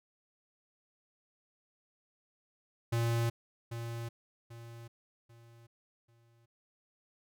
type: tone with echo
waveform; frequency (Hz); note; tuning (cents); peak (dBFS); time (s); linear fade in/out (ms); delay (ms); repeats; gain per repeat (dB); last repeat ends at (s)
square; 116.54; A#2; 0; -29; 2.92-3.3; 10; 790; 4; -9; 6.46
effects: none